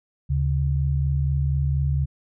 sine tone pair together, 74.4 / 138.59 Hz, D2 / C#3, +23 / 0 cents, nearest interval major seventh, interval 1077 cents, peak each -22 dBFS, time 0.29-2.06 s, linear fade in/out 20 ms, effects none

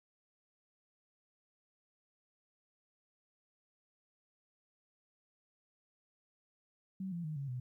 sine tone with pitch steps, 190 / 171.24 / 154.33 / 139.09 / 125.35 Hz, F#3 / F3 / D#3 / C#3 / B2, +46 / -34 / -14 / +6 / +26 cents, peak -37 dBFS, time 7-7.6 s, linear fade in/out 5 ms, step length 120 ms, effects 13-bit

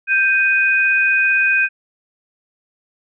sine tone pair together, 1571.2 / 2489 Hz, G6 / D#7, +4 / 0 cents, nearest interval minor sixth, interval 796 cents, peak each -15 dBFS, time 0.07-1.69 s, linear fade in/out 50 ms, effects none

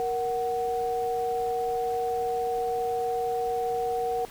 sine tone pair together, 468.6 / 743.9 Hz, A#4 / F#5, +9 / +9 cents, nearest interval minor sixth, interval 800 cents, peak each -28 dBFS, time 0-4.25 s, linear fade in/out 0 ms, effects pink hiss -47 dBFS RMS until 4.3 s

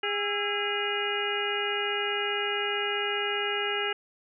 harmonic tone with a mistuned harmonic, 409.6 Hz, G#4, 24 cents flat, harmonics 1 / 2 / 3 / 4 / 5 / 6 / 7, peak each -32 / -36 / -36 / -35 / -36 / -36 / -32 dBFS, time 0.03-3.93 s, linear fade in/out 5 ms, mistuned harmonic 3, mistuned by +140 cents, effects none

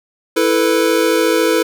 square chord, E suspended fourth, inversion none, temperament equal, 329.6 / 440 / 493.9 Hz, E4 / A4 / B4, 0 / 0 / 0 cents, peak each -17 dBFS, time 0.36-1.63 s, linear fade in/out 10 ms, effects none

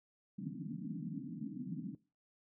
pink band-pass noise, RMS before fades -43 dBFS, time 0.38-1.95 s, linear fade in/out 2 ms, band 140 to 300 Hz, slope 96 dB/octave, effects noise-tail reverb RT60 0.3 s tail -19 dB re dry

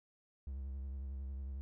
triangle tone with vibrato, 67.3 Hz, C2, 49 cents sharp, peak -38 dBFS, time 0.47-1.61 s, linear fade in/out 0 ms, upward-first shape sine, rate 11 Hz, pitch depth 62 cents each way, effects none

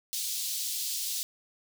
pink high-pass noise, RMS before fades -33 dBFS, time 0.13-1.23 s, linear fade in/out 0 ms, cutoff 3800 Hz, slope 24 dB/octave, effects none

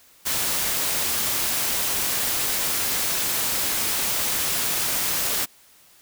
white noise, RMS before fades -24 dBFS, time 0.25-5.46 s, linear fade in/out 20 ms, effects white hiss -54 dBFS RMS until 6.01 s

